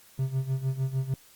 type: tone with tremolo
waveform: triangle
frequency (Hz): 132.6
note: C3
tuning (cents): +23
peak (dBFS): -21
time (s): 0.19-1.14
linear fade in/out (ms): 2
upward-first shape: sine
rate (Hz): 6.6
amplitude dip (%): 80
effects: white hiss -56 dBFS RMS until 1.35 s + Opus 48 kbps